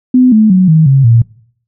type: tone with pitch steps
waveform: sine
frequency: 253.1 / 216.6 / 185.28 / 158.52 / 135.63 / 116.05 Hz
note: B3 / A3 / F#3 / D#3 / C#3 / A#2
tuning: +43 / -27 / +3 / +33 / -37 / -7 cents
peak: -3 dBFS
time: 0.14-1.22 s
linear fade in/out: 5 ms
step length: 180 ms
effects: noise-tail reverb RT60 0.6 s tail -22 dB re dry